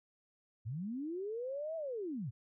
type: linear two-way sweep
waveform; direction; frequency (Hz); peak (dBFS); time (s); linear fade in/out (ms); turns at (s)
sine; up then down; 98 to 662 to 98; -37; 0.65-2.31; 20; 1.76
effects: none